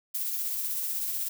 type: noise with tremolo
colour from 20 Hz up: violet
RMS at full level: -30 dBFS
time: 0.14-1.29 s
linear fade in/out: 10 ms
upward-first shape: sine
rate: 16 Hz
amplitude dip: 30%
effects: none